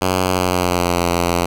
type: tone with pitch glide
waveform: 5% pulse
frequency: 92.5 to 86.81 Hz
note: F#2 to F2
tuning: 0 to -10 cents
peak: -4 dBFS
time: 0.01-1.46 s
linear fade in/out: 10 ms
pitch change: -110 cents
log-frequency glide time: 0.25-1.02 s
effects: none